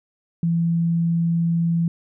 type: tone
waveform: sine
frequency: 167.9 Hz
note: E3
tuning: 32 cents sharp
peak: -17 dBFS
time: 0.43-1.88 s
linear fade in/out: 2 ms
effects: none